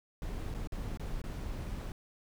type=noise with dropouts; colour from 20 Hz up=brown; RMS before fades=-38 dBFS; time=0.22-1.92 s; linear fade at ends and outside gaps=1 ms; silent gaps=0.541-0.546 / 0.673-0.721 / 0.973-0.996 / 1.217-1.239 s; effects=none